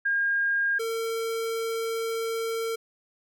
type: tone pair in turn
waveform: sine / square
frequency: 1617 / 453.8 Hz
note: G#6 / A#4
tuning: -47 / -47 cents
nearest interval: octave + minor seventh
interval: 2200 cents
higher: first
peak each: -22 / -28 dBFS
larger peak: first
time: 0.05-0.79 / 0.79-2.76 s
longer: second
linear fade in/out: 10 ms
effects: none